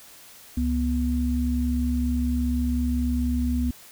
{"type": "tone pair together", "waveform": "sine", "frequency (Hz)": [69.1, 244.8], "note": ["C#2", "B3"], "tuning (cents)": [-5, -15], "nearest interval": "octave + minor seventh", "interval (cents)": 2190, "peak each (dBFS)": -24, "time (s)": [0.57, 3.71], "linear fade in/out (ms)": 5, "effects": ["white hiss -48 dBFS RMS until 3.91 s"]}